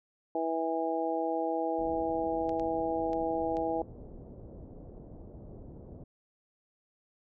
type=harmonic tone; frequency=163.3 Hz; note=E3; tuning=16 cents flat; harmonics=2 / 3 / 4 / 5; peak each=-34 / -34 / -34 / -34 dBFS; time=0.35-3.82 s; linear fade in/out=2 ms
type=low-pass noise; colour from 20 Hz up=pink; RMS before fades=-47 dBFS; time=1.78-6.04 s; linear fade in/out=5 ms; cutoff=590 Hz; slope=24 dB/octave
type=clicks; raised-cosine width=0.2 ms; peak=-32 dBFS; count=4; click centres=2.493 / 2.597 / 3.132 / 3.569 s
effects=none